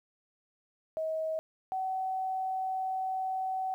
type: tone pair in turn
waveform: sine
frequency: 636 / 756.3 Hz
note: D#5 / F#5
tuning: +38 / +38 cents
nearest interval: minor third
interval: 300 cents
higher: second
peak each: -30 / -30 dBFS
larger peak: neither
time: 0.97-1.39 / 1.72-3.74 s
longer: second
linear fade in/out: 0 ms
effects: 11-bit